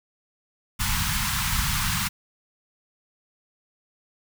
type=band-stop noise; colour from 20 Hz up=pink; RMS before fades=-25 dBFS; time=0.79-2.09 s; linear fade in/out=20 ms; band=210 to 900 Hz; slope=48 dB/octave; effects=none